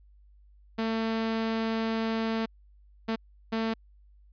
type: tone bursts at uneven times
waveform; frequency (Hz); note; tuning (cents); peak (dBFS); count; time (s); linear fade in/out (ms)
sawtooth; 224.2; A3; +33; -23; 3; 0.78-2.46 / 3.08-3.16 / 3.52-3.74; 10
effects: added 50 Hz sine -54 dBFS peak until 4.32 s + resampled to 11025 Hz